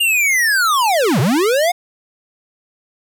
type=linear two-way sweep; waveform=square; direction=down then up; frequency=2852 to 111 to 732 Hz; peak=-13 dBFS; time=0-1.72 s; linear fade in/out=10 ms; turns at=1.2 s; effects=none